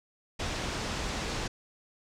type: low-pass noise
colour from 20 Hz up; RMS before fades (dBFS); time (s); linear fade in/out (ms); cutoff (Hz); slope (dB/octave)
pink; -34; 0.39-1.48; 10; 7100; 24
effects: none